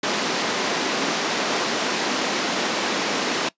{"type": "band-pass noise", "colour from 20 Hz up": "pink", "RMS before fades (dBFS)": -24, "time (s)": [0.03, 3.49], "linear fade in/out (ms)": 5, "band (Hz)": [220, 6600], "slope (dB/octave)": 24, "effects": ["noise-tail reverb RT60 0.1 s tail -20 dB re dry", "resampled to 16000 Hz"]}